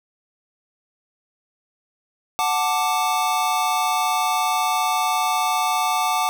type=chord; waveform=square; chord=D major; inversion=first; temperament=equal; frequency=740 / 880 / 1174.7 Hz; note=F#5 / A5 / D6; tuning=0 / 0 / 0 cents; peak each=-24 dBFS; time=2.39-6.29 s; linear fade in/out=0 ms; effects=none